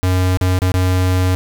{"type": "tone with dropouts", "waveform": "square", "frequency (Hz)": 92, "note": "F#2", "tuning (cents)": -9, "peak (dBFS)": -13, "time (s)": [0.03, 1.35], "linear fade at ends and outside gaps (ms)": 0, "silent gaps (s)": [[0.372, 0.412], [0.589, 0.619], [0.718, 0.741]], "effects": []}